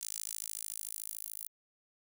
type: tone with high-pass filter sweep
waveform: 10% pulse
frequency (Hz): 53.6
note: A1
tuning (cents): -45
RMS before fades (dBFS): -42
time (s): 0.01-1.48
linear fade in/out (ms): 5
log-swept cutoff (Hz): 7600 to 12000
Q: 1.5
effects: none